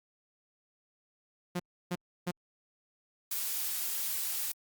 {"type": "tone bursts", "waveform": "sawtooth", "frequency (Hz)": 177.4, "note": "F3", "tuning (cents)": 27, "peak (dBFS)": -27, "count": 3, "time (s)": [1.55, 2.314], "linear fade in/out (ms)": 10, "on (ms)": 48, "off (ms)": 310}
{"type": "noise", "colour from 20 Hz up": "blue", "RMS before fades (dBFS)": -34, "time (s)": [3.31, 4.52], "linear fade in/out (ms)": 5}
{"effects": ["Opus 48 kbps"]}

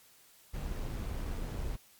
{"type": "noise with amplitude modulation", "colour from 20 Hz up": "brown", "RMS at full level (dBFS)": -35, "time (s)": [0.53, 1.77], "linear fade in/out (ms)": 20, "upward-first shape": "sine", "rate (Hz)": 100, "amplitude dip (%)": 30, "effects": ["white hiss -61 dBFS RMS until 1.99 s", "MP3 96 kbps"]}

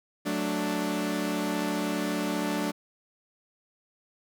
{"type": "chord", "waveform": "sawtooth", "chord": "D major", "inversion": "first", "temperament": "equal", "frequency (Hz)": [185, 220, 293.7], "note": ["F#3", "A3", "D4"], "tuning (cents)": [0, 0, 0], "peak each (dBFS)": [-29, -29, -26], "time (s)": [0.25, 2.72], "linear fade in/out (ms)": 20, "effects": []}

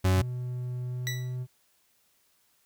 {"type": "tone", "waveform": "40% pulse", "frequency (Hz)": 93.3, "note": "F#2", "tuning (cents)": 15, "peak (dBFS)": -20, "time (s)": [0.04, 0.22], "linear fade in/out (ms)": 10}
{"type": "tone with pitch glide", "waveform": "triangle", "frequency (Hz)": [124.4, 126.06], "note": ["B2", "B2"], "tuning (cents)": [13, 36], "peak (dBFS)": -29, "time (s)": [0.14, 1.47], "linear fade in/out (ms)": 50, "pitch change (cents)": 23, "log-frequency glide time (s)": [0.84, 1.32]}
{"type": "tone with exponential decay", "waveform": "20% pulse", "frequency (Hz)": 1960, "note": "B6", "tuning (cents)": -14, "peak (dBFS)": -23, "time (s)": [1.07, 1.36], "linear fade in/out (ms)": 0, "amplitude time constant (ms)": 62}
{"effects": ["white hiss -68 dBFS RMS until 2.65 s"]}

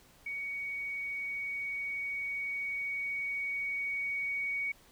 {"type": "tone with level ramp", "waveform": "sine", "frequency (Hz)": 2242, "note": "C#7", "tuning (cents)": 19, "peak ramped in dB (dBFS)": [-35, -31], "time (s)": [0.26, 4.72], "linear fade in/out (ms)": 5, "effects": ["pink hiss -61 dBFS RMS until 4.91 s"]}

